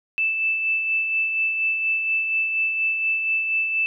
sine tone with tremolo, 2639 Hz, E7, 1 cent sharp, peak -18 dBFS, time 0.18-3.86 s, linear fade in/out 0 ms, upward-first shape sine, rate 4.2 Hz, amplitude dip 40%, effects none

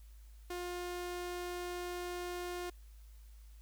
sawtooth tone, 354.9 Hz, F4, 28 cents sharp, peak -35 dBFS, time 0.5-2.7 s, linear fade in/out 5 ms, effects added 53 Hz sine -52 dBFS peak until 3.61 s + white hiss -69 dBFS RMS until 3.61 s

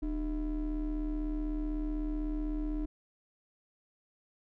triangle ring-modulated tone, 170 Hz, F3, 46 cents flat, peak -26 dBFS, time 0.02-2.86 s, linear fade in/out 10 ms, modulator 132 Hz, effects none

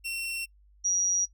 sawtooth / sine tone pair in turn, 2717 / 5757 Hz, F7 / F#8, -48 / -48 cents, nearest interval octave + minor second, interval 1300 cents, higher second, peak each -28 / -22 dBFS, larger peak second, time 0.04-0.46 / 0.84-1.26 s, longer neither, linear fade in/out 20 ms, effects noise-tail reverb RT60 0.1 s tail -23 dB re dry + added 50 Hz sine -56 dBFS peak until 1.33 s

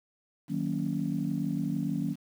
sine chord, D# minor seventh, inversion none, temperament just, 155.56 / 186.68 / 233.3 / 280 Hz, D#3 / F#3 / A#3 / C#4, 0 / +16 / +2 / +18 cents, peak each -33 dBFS, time 0.48-2.16 s, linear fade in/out 50 ms, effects tanh soft clip ceiling -18 dBFS + 9-bit

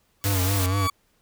40% pulse tone with exponential growth, 1138 Hz, C#6, 45 cents sharp, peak -21 dBFS, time 0.21-0.9 s, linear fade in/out 5 ms, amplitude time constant 150 ms
square tone with vibrato, 95.5 Hz, G2, 45 cents flat, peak -22 dBFS, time 0.24-0.88 s, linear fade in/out 20 ms, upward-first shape sine, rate 4.2 Hz, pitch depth 81 cents each way
white noise, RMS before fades -29 dBFS, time 0.24-0.66 s, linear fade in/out 0 ms
effects pink hiss -66 dBFS RMS until 1.21 s

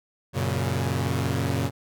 sawtooth chord, F# major, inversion none, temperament equal with one note detuned, 92.5 / 118.1 / 138.59 Hz, F#2 / A#2 / C#3, 0 / +23 / 0 cents, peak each -24 dBFS, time 0.33-1.71 s, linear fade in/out 50 ms, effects none

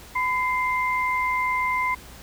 sine tone pair together, 1007.4 / 2093 Hz, B5 / C7, +34 / 0 cents, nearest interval octave + minor second, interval 1266 cents, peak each -23 / -25 dBFS, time 0.15-1.95 s, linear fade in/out 10 ms, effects added 60 Hz sine -47 dBFS peak until 2.22 s + pink hiss -45 dBFS RMS until 2.22 s

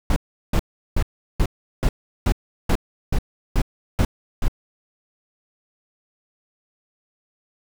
brown noise bursts, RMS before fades -17 dBFS, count 11, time 0.1-4.482 s, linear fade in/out 2 ms, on 62 ms, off 370 ms, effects none

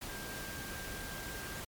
sine tone in noise, 1590 Hz, G6, 24 cents sharp, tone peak -47 dBFS, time 0.09-1.61 s, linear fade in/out 10 ms, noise pink, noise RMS -43 dBFS, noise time 0.01-1.65 s, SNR -7 dB, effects MP3 96 kbps

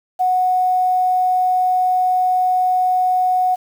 sine tone with quantisation, 736 Hz, F#5, 9 cents flat, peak -13 dBFS, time 0.19-3.56 s, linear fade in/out 20 ms, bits 7, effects none

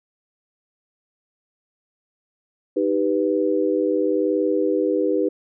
sine chord, Eb augmented, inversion none, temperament equal, 311.1 / 392 / 493.9 Hz, Eb4 / G4 / B4, 0 / 0 / 0 cents, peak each -22 dBFS, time 2.76-5.29 s, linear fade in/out 10 ms, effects none

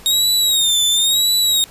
sawtooth tone with vibrato, 3729 Hz, A#7, in tune, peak -10 dBFS, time 0.06-1.64 s, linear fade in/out 0 ms, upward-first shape sine, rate 0.97 Hz, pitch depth 100 cents each way, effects pink hiss -42 dBFS RMS until 1.7 s + resampled to 32000 Hz

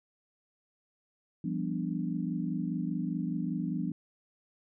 sine chord, G dominant seventh, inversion third, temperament equal with one note detuned, 171.02 / 196 / 246.9 / 293.7 Hz, F3 / G3 / B3 / D4, -36 / 0 / 0 / 0 cents, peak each -34 / -36 / -36 / -37 dBFS, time 1.44-3.92 s, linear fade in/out 5 ms, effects none

